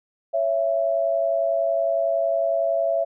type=tone pair together; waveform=sine; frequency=554.4 / 665.3 Hz; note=C#5 / E5; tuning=0 / +16 cents; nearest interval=minor third; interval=316 cents; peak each=-25 / -20 dBFS; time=0.33-3.05 s; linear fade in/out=20 ms; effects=none